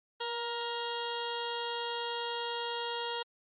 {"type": "harmonic tone with a mistuned harmonic", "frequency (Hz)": 470, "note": "A#4", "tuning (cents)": 14, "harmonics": [1, 2, 3, 4, 6, 7, 8, 9], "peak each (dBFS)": [-39, -38, -44, -46, -44, -42, -49, -49], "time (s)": [0.2, 3.23], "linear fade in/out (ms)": 10, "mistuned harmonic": 1, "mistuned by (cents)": 16, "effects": ["Opus 32 kbps"]}